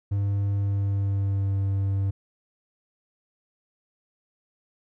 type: tone with pitch glide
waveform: triangle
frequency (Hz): 100.1 to 97.93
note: G2 to G2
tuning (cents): +37 to -1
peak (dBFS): -20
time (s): 0.11-2.11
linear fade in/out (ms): 10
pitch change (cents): -38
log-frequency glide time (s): 0.54-1.56
effects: none

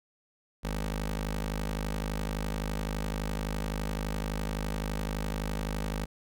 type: tone with notch filter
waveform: 15% pulse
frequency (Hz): 51.8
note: G#1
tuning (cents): -4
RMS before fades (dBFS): -33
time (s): 0.63-6.06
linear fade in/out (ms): 20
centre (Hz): 110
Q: 1.4
effects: none

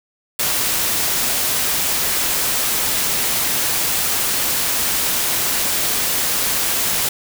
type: noise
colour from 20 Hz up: white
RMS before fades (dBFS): -19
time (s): 0.39-7.09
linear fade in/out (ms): 5
effects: none

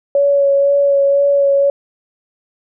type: tone with vibrato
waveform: sine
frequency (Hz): 561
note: C#5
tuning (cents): +21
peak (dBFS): -9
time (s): 0.15-1.7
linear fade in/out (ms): 2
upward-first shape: sine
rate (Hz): 2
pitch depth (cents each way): 15
effects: none

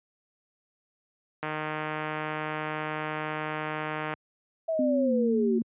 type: click train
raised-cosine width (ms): 0.5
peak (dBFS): -17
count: 418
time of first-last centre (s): 1.43-4.138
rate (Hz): 154
type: linear sweep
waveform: sine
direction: down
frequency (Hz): 659.3 to 360.8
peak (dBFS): -25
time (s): 4.68-5.59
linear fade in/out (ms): 10
type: tone with pitch glide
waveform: sine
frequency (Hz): 257.8 to 229.7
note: C4 to A#3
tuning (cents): -26 to -25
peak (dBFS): -24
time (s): 4.79-5.62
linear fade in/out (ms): 2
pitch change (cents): -199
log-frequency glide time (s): 5.05-5.13
effects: high-pass 100 Hz 12 dB/octave + resampled to 8000 Hz

